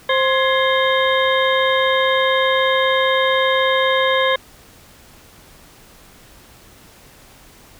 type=harmonic tone with a mistuned harmonic; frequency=527 Hz; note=C5; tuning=12 cents sharp; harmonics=1 / 2 / 3 / 4 / 6 / 7; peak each=-17 / -20 / -22 / -23 / -25 / -25 dBFS; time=0.09-4.36 s; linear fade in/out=5 ms; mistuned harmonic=3; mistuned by=+100 cents; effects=pink hiss -46 dBFS RMS until 7.79 s